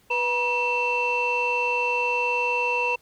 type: tone cluster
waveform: sine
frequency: 491.9 / 959 / 2680 Hz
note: B4 / A#5 / E7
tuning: -7 / +49 / +28 cents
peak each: -27 / -25 / -23 dBFS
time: 0.1-2.96 s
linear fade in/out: 10 ms
effects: tanh soft clip ceiling -15 dBFS + pink hiss -60 dBFS RMS until 3.01 s